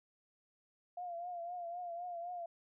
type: tone with vibrato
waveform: sine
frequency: 698.5 Hz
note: F5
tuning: in tune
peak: -40 dBFS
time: 0.97-2.46 s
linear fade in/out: 5 ms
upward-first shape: triangle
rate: 3.9 Hz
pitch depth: 66 cents each way
effects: none